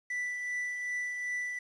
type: tone with tremolo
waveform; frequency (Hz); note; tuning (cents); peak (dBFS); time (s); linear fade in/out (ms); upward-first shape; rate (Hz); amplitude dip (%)
triangle; 1975.5; B6; 0; -29; 0.1-1.59; 5; triangle; 2.6; 40
effects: resampled to 24000 Hz + 10-bit